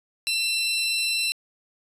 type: tone pair together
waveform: 35% pulse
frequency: 2695 / 4038 Hz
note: E7 / B7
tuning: +38 / +38 cents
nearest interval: perfect fifth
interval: 700 cents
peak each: -24 dBFS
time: 0.27-1.32 s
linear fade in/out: 0 ms
effects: resampled to 32000 Hz + 9-bit